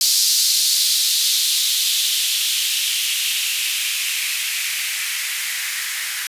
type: noise with band-pass filter sweep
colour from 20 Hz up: violet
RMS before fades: -20 dBFS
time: 0.01-6.27 s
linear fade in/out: 2 ms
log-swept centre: 4600 to 1800 Hz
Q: 2.7
effects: resampled to 32000 Hz